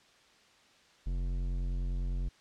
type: tone with low-pass filter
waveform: square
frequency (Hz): 44.95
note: F#1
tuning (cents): -49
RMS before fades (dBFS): -33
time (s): 1.06-2.29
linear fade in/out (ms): 10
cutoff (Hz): 240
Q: 0.51
effects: white hiss -62 dBFS RMS until 2.4 s + low-pass 5000 Hz 12 dB/octave